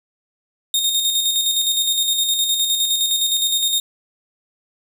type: tone with tremolo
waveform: sawtooth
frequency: 3690 Hz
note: A#7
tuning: 18 cents flat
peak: -12 dBFS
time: 0.74-3.8 s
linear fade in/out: 2 ms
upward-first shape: square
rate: 9.7 Hz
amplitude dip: 40%
effects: 9-bit